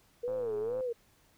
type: tone with vibrato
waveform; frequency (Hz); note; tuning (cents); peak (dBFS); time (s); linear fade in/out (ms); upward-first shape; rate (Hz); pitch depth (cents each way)
sine; 466.2; A#4; 0; -31; 0.23-0.93; 10; sine; 2.2; 180
type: click train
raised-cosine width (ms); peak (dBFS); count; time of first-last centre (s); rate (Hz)
1; -34; 60; 0.28-0.807; 112
effects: pink hiss -66 dBFS RMS until 1.37 s